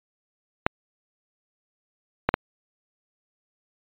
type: clicks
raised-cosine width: 0.5 ms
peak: -3 dBFS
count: 3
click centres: 0.665 / 2.29 / 2.341 s
effects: resampled to 8000 Hz